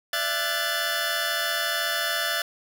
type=tone cluster; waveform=20% pulse; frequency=592 / 675 / 1466 / 1557 / 1742 Hz; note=D5 / E5 / F#6 / G6 / A6; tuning=+14 / +41 / -16 / -12 / -18 cents; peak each=-30 / -26 / -25 / -32 / -23 dBFS; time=0.13-2.42 s; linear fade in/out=2 ms; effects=none

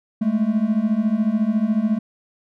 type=beating tone pair; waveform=triangle; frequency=207.7 / 221.7 Hz; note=G#3 / A3; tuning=0 / +13 cents; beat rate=14 Hz; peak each=-19 / -17 dBFS; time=0.21-1.99 s; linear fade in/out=10 ms; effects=none

